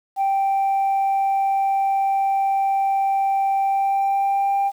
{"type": "tone with pitch glide", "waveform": "sine", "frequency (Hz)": [783, 793], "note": ["G5", "G5"], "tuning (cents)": [-2, 20], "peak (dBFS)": -15, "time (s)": [0.16, 4.72], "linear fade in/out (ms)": 50, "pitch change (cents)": 22, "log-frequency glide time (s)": [3.61, 4.58], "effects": ["tanh soft clip ceiling -15 dBFS", "8-bit"]}